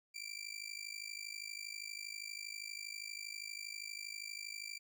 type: tone with amplitude modulation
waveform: 20% pulse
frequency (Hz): 2349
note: D7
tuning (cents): 0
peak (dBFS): -35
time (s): 0.14-4.79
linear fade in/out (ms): 20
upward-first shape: sine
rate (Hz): 52.5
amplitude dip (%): 90
effects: none